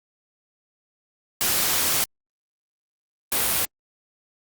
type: noise bursts at uneven times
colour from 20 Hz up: white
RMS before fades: -22 dBFS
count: 2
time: 1.41-2.04 / 3.32-3.65 s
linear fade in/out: 0 ms
effects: Opus 48 kbps